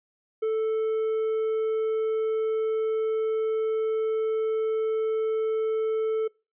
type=tone; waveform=triangle; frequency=440 Hz; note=A4; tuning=in tune; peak=-21 dBFS; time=0.42-6.28 s; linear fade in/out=10 ms; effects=noise-tail reverb RT60 0.3 s tail -25 dB re dry + resampled to 8000 Hz